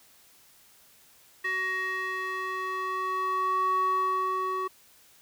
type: tone with band-pass filter sweep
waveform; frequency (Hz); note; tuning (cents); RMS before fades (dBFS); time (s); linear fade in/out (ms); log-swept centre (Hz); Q
square; 375.2; F#4; +24; -29; 1.44-4.68; 10; 1900 to 920; 4.8
effects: white hiss -58 dBFS RMS until 5.21 s